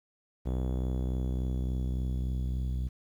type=tone with low-pass filter sweep; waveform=sawtooth; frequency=63.5 Hz; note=B1; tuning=49 cents sharp; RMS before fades=-31 dBFS; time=0.45-2.89 s; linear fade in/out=20 ms; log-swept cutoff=600 to 150 Hz; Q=0.74; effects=10-bit

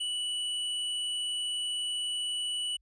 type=tone; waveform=square; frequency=2956 Hz; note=F#7; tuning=2 cents flat; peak=-31 dBFS; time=0-2.77 s; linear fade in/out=10 ms; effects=added 50 Hz sine -66 dBFS peak until 2.81 s + resampled to 22050 Hz

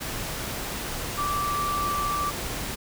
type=tone in noise; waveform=sine; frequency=1167 Hz; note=D6; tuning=11 cents flat; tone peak=-25 dBFS; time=1.17-2.31 s; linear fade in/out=20 ms; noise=pink; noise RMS=-32 dBFS; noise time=0-2.76 s; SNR=+4 dB; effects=none

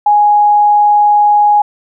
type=tone; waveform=sine; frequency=830.6 Hz; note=G#5; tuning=in tune; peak=-5 dBFS; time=0.06-1.62 s; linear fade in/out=5 ms; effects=none

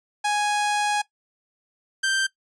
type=tone pair in turn; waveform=sawtooth; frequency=830.6 / 1568 Hz; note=G#5 / G6; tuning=0 / 0 cents; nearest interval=major seventh; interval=1100 cents; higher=second; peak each=-17 dBFS; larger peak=neither; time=0.24-1.02 / 2.03-2.27 s; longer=first; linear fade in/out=10 ms; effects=noise-tail reverb RT60 0.1 s tail -17 dB re dry + resampled to 22050 Hz

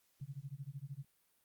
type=tone with tremolo; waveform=sine; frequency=138.59 Hz; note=C#3; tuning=in tune; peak=-40 dBFS; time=0.21-1.05 s; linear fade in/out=5 ms; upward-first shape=sine; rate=13 Hz; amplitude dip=100%; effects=white hiss -75 dBFS RMS until 1.44 s + Opus 48 kbps

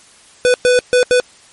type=tone bursts at uneven times; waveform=square; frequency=496.8 Hz; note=B4; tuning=10 cents sharp; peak=-9 dBFS; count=4; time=0.45-0.54 / 0.65-0.79 / 0.93-1.03 / 1.11-1.2 s; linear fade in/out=0 ms; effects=white hiss -45 dBFS RMS until 1.52 s + MP3 48 kbps

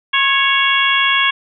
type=harmonic tone with a mistuned harmonic; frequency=554.4 Hz; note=C#5; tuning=in tune; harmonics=2 / 3 / 4 / 5 / 6; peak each=-18 / -18 / -18 / -18 / -18 dBFS; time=0.13-1.31 s; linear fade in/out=10 ms; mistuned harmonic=2; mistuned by=-40 cents; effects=none

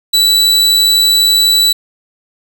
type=tone; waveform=40% pulse; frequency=3951 Hz; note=B7; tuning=in tune; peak=-6 dBFS; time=0.13-1.73 s; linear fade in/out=10 ms; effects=none

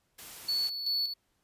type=noise; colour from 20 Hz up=white; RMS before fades=-46 dBFS; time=0.18-0.7 s; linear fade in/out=10 ms
type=tone with tremolo; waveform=triangle; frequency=4435 Hz; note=C#8; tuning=in tune; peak=-26 dBFS; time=0.48-1.14 s; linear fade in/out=10 ms; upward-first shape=square; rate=2.6 Hz; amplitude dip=55%
effects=pink hiss -75 dBFS RMS until 1.43 s + resampled to 32000 Hz

